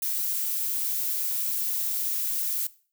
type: noise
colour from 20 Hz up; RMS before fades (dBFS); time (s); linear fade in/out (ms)
violet; -28; 0.02-2.67; 5
effects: noise-tail reverb RT60 0.4 s tail -18 dB re dry